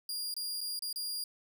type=tone with dropouts; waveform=sawtooth; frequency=4823 Hz; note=D8; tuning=45 cents sharp; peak=-32 dBFS; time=0.09-1.24 s; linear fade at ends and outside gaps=2 ms; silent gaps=0.341-0.365 / 0.607-0.612 / 0.792-0.822 / 0.928-0.959 s; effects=none